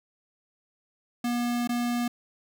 square tone with dropouts, 240.5 Hz, B3, 46 cents flat, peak -26 dBFS, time 1.24-2.08 s, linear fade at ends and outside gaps 5 ms, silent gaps 1.675-1.691 s, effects none

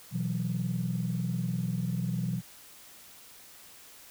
sine chord, B suspended fourth, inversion none, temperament equal, 123.47 / 164.81 / 185 Hz, B2 / E3 / F#3, 0 / 0 / 0 cents, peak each -32 dBFS, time 0.11-2.42 s, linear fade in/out 50 ms, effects tanh soft clip ceiling -21 dBFS + white hiss -52 dBFS RMS until 4.1 s

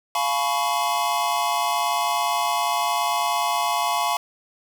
square chord, C# dominant seventh, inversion first, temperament equal with one note detuned, 698.5 / 850.5 / 987.8 / 1108.7 Hz, E#5 / G#5 / B5 / C#6, 0 / +41 / 0 / 0 cents, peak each -27 dBFS, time 0.15-4.17 s, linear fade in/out 2 ms, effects 8-bit

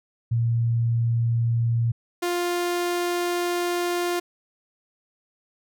sine / sawtooth tone pair in turn, 116.54 / 350.8 Hz, A#2 / F4, 0 / +8 cents, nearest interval octave + perfect fifth, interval 1908 cents, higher second, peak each -19 dBFS, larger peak neither, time 0.31-1.92 / 2.22-4.2 s, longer second, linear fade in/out 10 ms, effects none

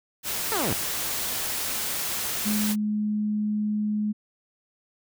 white noise, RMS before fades -29 dBFS, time 0.23-2.76 s, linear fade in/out 50 ms
15% pulse linear sweep, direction down, 466.2 to 70.8 Hz, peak -19 dBFS, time 0.52-0.73 s, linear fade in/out 0 ms
sine tone, 210.9 Hz, G#3, 27 cents sharp, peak -23 dBFS, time 2.45-4.13 s, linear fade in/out 20 ms
effects none

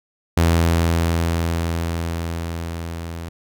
sawtooth tone with level ramp, 83.6 Hz, E2, 25 cents sharp, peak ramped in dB -9 to -25 dBFS, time 0.37-3.29 s, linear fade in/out 5 ms, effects none

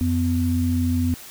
sine tone pair together, 88.36 / 250.5 Hz, F2 / B3, +21 / +25 cents, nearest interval octave + tritone, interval 1804 cents, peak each -21 dBFS, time 0.01-1.14 s, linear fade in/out 0 ms, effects white hiss -41 dBFS RMS until 1.3 s

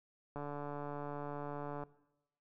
click train, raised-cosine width 1 ms, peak -29 dBFS, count 215, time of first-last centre 0.36-1.836 s, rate 145 Hz, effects noise-tail reverb RT60 0.9 s tail -19 dB re dry

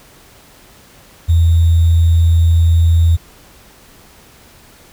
sine tone with sample-and-hold, 83.4 Hz, E2, 21 cents sharp, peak -7 dBFS, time 1.28-3.17 s, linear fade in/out 20 ms, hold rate 3675 Hz, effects pink hiss -44 dBFS RMS until 4.92 s

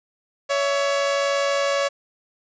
sawtooth tone pair together, 561 / 662.4 Hz, C#5 / E5, +21 / +8 cents, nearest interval minor third, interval 287 cents, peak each -16 / -25 dBFS, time 0.49-1.89 s, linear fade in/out 20 ms, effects resampled to 16000 Hz + 8-bit

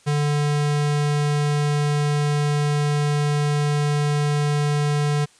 square tone, 146.9 Hz, D3, 1 cent sharp, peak -19 dBFS, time 0.06-5.26 s, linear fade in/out 20 ms, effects white hiss -54 dBFS RMS until 5.39 s + resampled to 22050 Hz

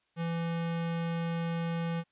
square tone, 167.4 Hz, E3, 27 cents sharp, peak -31 dBFS, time 0.16-2.04 s, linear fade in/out 50 ms, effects white hiss -74 dBFS RMS until 2.11 s + resampled to 8000 Hz

